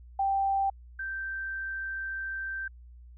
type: tone pair in turn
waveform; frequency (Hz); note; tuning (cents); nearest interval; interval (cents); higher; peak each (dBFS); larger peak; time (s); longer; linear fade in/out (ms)
sine; 784 / 1563.5; G5 / G6; 0 / -5; octave; 1195; second; -24 / -32; first; 0.19-0.7 / 0.99-2.68; second; 5
effects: added 60 Hz sine -47 dBFS peak until 3.17 s